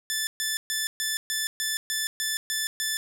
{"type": "tone bursts", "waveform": "10% pulse", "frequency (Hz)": 1752, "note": "A6", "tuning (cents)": -8, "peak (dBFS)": -17, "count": 10, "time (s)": [0.1, 2.97], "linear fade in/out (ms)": 0, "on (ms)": 170, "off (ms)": 130, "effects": []}